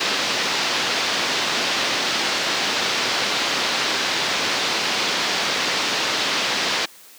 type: low-pass noise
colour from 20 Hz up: white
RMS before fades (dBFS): -22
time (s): 0-6.86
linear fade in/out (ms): 10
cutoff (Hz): 5000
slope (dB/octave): 24
effects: white hiss -46 dBFS RMS until 7.18 s + high-pass 200 Hz 12 dB/octave